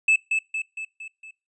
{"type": "tone with echo", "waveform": "triangle", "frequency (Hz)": 2618, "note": "E7", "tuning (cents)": -13, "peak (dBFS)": -13, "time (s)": [0.08, 0.16], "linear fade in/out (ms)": 5, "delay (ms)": 230, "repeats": 5, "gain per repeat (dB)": -5, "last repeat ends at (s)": 1.31, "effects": ["noise-tail reverb RT60 0.3 s tail -22 dB re dry", "resampled to 22050 Hz"]}